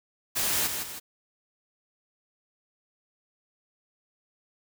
white noise with echo, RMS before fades -27 dBFS, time 0.35-0.68 s, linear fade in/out 20 ms, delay 160 ms, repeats 2, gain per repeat -6 dB, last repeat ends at 1 s, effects none

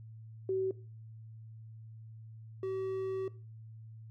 sine / triangle tone pair in turn, 380 / 381.3 Hz, F#4 / G4, +46 / -48 cents, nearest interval unison, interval 6 cents, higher second, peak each -29 / -31 dBFS, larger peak first, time 0.49-0.71 / 2.63-3.28 s, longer second, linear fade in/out 2 ms, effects noise-tail reverb RT60 0.4 s tail -20 dB re dry + added 111 Hz sine -47 dBFS peak until 4.1 s

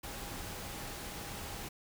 sine tone in noise, 813 Hz, G#5, 37 cents flat, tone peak -54 dBFS, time 0.03-1.69 s, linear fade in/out 10 ms, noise pink, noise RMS -43 dBFS, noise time 0.03-1.69 s, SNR -14 dB, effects none

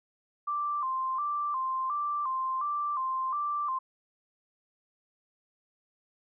sine tone with vibrato, 1108.7 Hz, C#6, in tune, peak -28 dBFS, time 0.47-3.79 s, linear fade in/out 10 ms, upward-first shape square, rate 1.4 Hz, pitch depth 100 cents each way, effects none

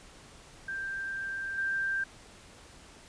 sine tone with level steps, 1578 Hz, G6, 11 cents sharp, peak -33 / -28 dBFS, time 0.68-2.04 s, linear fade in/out 5 ms, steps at 1.58 s, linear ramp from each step 2 ms, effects pink hiss -53 dBFS RMS until 3.08 s + resampled to 22050 Hz

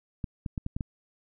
clicks, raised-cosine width 5 ms, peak -19 dBFS, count 6, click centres 0.242 / 0.462 / 0.578 / 0.664 / 0.765 / 0.808 s, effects none

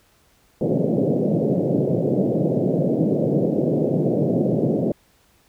pink band-pass noise, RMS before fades -20 dBFS, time 0.61-4.92 s, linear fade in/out 2 ms, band 130 to 600 Hz, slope 48 dB/octave, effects pink hiss -59 dBFS RMS until 5.48 s

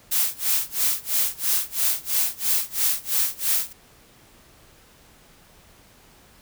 blue noise with tremolo, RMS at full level -20 dBFS, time 0.11-3.73 s, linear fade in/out 10 ms, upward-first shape sine, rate 3 Hz, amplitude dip 95%, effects pink hiss -53 dBFS RMS until 6.41 s

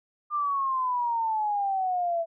sine exponential sweep, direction down, 1203 to 659.3 Hz, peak -24 dBFS, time 0.3-2.26 s, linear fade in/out 50 ms, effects none

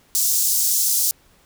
pink high-pass noise, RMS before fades -19 dBFS, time 0.15-1.11 s, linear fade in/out 0 ms, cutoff 5700 Hz, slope 24 dB/octave, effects pink hiss -56 dBFS RMS until 1.45 s

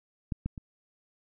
clicks, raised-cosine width 5 ms, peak -18 / -19 / -27 dBFS, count 3, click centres 0.322 / 0.46 / 0.578 s, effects none

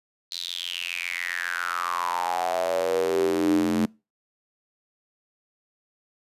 square tone with high-pass filter sweep, 43.65 Hz, F1, in tune, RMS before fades -26 dBFS, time 0.31-3.86 s, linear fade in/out 10 ms, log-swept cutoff 4200 to 230 Hz, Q 7.8, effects noise-tail reverb RT60 0.3 s tail -26 dB re dry + resampled to 32000 Hz

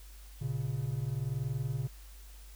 triangle tone pair together, 117.76 / 138.59 Hz, A#2 / C#3, +18 / 0 cents, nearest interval minor third, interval 282 cents, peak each -33 / -32 dBFS, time 0.41-1.88 s, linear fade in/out 10 ms, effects added 50 Hz sine -48 dBFS peak until 2.55 s + white hiss -58 dBFS RMS until 2.55 s

